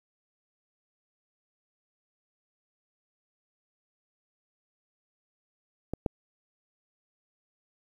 clicks, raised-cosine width 2 ms, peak -18 / -13 dBFS, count 2, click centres 5.936 / 6.062 s, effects 9-bit

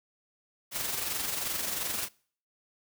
white noise with amplitude modulation, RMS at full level -31 dBFS, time 0.71-2.09 s, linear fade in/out 50 ms, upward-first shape sine, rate 22.8 Hz, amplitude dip 45%, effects noise-tail reverb RT60 0.5 s tail -24 dB re dry

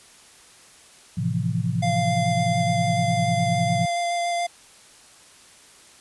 sine chord, F major seventh, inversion first, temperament equal, 110 / 130.81 / 164.81 / 174.61 Hz, A2 / C3 / E3 / F3, 0 / 0 / 0 / 0 cents, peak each -27 dBFS, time 1.17-3.86 s, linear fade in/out 10 ms
square tone with vibrato, 693 Hz, F5, 14 cents flat, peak -23 dBFS, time 1.82-4.47 s, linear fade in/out 10 ms, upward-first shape square, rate 7 Hz, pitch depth 8 cents each way
effects white hiss -50 dBFS RMS until 6 s + resampled to 24000 Hz

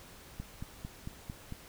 click train, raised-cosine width 5 ms, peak -27 dBFS, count 6, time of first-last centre 0.4-1.524 s, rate 4.45 Hz, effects pink hiss -53 dBFS RMS until 1.68 s

